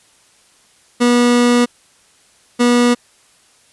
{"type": "tone pair in turn", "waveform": "30% pulse", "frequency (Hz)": [242.2, 242.2], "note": ["B3", "B3"], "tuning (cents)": [-34, -34], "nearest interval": "unison", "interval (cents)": 0, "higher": "neither", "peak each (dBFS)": -7, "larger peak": "neither", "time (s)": [[1, 1.66], [2.59, 2.95]], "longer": "first", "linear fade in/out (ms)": 20, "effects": ["white hiss -52 dBFS RMS until 3.72 s", "resampled to 24000 Hz"]}